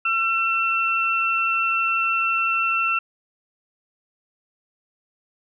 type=tone pair together; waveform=sine; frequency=1347 / 2694 Hz; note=E6 / E7; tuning=+37 / +37 cents; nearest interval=octave; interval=1200 cents; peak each=-22 / -21 dBFS; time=0.05-2.99 s; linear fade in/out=5 ms; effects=none